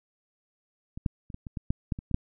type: clicks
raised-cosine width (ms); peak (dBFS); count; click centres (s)
5; -25 / -13 / -30 / -25 / -26 / -21 / -13 / -15 / -24 / -24 / -10; 11; 0.975 / 1.062 / 1.302 / 1.344 / 1.468 / 1.572 / 1.705 / 1.922 / 1.989 / 2.113 / 2.144
effects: none